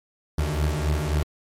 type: beating tone pair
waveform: 30% pulse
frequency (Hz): 73.42 / 77.22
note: D2 / D#2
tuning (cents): 0 / -13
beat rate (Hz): 3.8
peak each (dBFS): -22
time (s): 0.38-1.23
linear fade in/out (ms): 5
effects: MP3 64 kbps